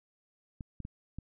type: clicks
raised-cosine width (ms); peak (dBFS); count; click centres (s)
5; -28; 4; 0.608 / 0.803 / 0.851 / 1.186
effects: none